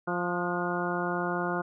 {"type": "harmonic tone with a mistuned harmonic", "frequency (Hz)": 175.7, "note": "F3", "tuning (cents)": 11, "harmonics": [1, 2, 3, 4, 5, 6, 7, 8], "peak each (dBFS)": [-34, -33, -37, -35, -38, -38, -38, -35], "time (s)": [0.07, 1.62], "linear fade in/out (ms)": 10, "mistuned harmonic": 8, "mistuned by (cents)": 37, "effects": []}